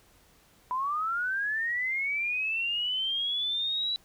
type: linear sweep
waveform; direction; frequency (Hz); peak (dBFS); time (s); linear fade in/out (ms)
sine; up; 987.8 to 3951; -27; 0.71-3.96; 0
effects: pink hiss -61 dBFS RMS until 4.04 s